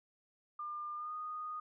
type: tone with pitch glide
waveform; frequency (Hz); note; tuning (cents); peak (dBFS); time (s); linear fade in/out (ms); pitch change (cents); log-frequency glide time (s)
sine; 1200 to 1235.2; D6 to D#6; +37 to -13; -39; 0.59-1.6; 5; +50; 0.95-1.14
effects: none

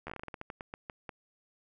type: slowing click train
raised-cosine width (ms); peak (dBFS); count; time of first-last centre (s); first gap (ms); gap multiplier
0.5; -25; 16; 0.07-1.092; 12; 1.22
effects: none

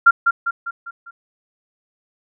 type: tone with echo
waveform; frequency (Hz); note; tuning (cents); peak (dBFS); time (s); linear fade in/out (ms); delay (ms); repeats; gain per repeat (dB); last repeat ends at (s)
sine; 1385; F6; -15; -5; 0.06-0.11; 10; 200; 5; -6; 1.11
effects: none

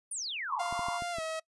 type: exponential sweep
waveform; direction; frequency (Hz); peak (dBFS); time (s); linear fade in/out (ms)
sine; down; 9956 to 683; -34; 0.11-0.62; 5
type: band-pass noise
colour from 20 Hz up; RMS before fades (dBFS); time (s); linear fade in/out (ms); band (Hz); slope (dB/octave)
pink; -38; 0.48-1.01; 50; 940 to 1100; 96
type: tone with pitch glide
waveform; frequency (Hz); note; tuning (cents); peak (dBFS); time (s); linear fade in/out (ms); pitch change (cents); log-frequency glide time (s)
sawtooth; 698.5 to 640.5; F5 to E5; 0 to -50; -30; 0.59-1.4; 10; -150; 1.12-1.21
type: clicks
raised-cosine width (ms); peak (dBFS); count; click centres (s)
3; -31; 5; 0.726 / 0.793 / 0.885 / 1.022 / 1.185
effects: noise-tail reverb RT60 0.1 s tail -23 dB re dry + resampled to 24000 Hz

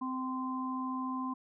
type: harmonic tone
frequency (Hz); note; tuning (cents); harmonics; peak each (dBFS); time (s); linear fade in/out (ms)
259.1; C4; -17; 1 / 3 / 4; -35 / -47 / -37; 0.01-1.34; 10
effects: none

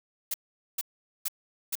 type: noise bursts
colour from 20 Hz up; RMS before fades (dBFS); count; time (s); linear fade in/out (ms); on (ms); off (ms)
blue; -30; 4; 0.31-1.754; 5; 31; 440
effects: none

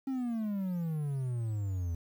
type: exponential sweep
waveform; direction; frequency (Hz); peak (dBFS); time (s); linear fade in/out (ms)
triangle; down; 272.5 to 82.3; -29; 0.07-1.95; 5
effects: 10-bit

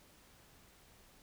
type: silence
effects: pink hiss -63 dBFS RMS until 1.22 s

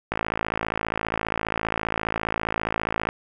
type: click train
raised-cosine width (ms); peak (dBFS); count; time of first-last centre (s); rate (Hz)
0.5; -9; 164; 0.12-3.089; 54.9
effects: none

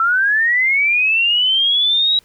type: linear sweep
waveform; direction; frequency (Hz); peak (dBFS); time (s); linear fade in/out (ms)
sine; up; 1318.5 to 3875; -12; 0-2.19; 2
effects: pink hiss -53 dBFS RMS until 2.24 s

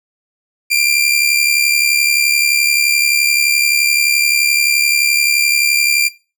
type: tone with amplitude modulation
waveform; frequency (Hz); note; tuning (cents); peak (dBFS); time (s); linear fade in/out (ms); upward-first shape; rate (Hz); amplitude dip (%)
sawtooth; 2378; D7; +21; -5; 0.7-6.09; 20; sine; 71.6; 60
effects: noise-tail reverb RT60 0.3 s tail -18 dB re dry

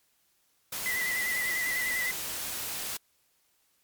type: noise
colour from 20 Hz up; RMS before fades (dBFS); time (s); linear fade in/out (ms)
white; -35; 0.72-2.97; 5
type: tone with vibrato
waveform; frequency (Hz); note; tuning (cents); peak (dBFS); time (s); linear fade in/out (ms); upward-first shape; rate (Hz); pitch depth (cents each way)
sine; 1989; B6; +12; -28; 0.86-2.11; 0; square; 10; 34
effects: white hiss -70 dBFS RMS until 3.83 s + MP3 96 kbps

